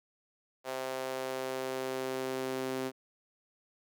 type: tone with high-pass filter sweep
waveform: sawtooth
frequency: 130.81 Hz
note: C3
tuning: in tune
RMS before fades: -36 dBFS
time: 0.64-2.92 s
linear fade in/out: 50 ms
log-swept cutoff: 560 to 320 Hz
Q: 2.1
effects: none